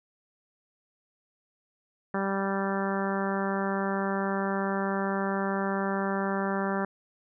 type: harmonic tone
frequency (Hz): 195.5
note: G3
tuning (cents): -4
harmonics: 1 / 2 / 3 / 4 / 5 / 6 / 7 / 8 / 9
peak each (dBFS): -30 / -33 / -35 / -36 / -37 / -38 / -38 / -39 / -40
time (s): 2.14-6.85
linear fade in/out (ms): 2
effects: none